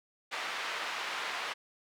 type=band-pass noise; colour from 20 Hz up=pink; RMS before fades=-37 dBFS; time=0.31-1.54 s; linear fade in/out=20 ms; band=960 to 3300 Hz; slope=12 dB/octave; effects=none